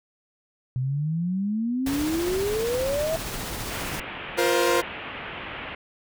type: exponential sweep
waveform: sine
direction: up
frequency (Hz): 124.5 to 659.3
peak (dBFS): -23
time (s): 0.76-3.16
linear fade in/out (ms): 0
type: noise with tremolo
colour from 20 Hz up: pink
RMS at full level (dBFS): -31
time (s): 1.86-4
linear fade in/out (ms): 5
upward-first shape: sine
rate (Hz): 15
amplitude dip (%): 25
type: low-pass noise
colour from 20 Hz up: white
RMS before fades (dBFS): -36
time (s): 3.7-5.75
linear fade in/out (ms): 5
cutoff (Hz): 3000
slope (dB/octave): 48
type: chord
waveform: sawtooth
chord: F suspended fourth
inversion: none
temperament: equal with one note detuned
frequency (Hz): 349.2 / 473.8 / 523.3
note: F4 / Bb4 / C5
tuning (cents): 0 / +28 / 0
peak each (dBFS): -20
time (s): 4.37-4.82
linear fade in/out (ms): 20
effects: none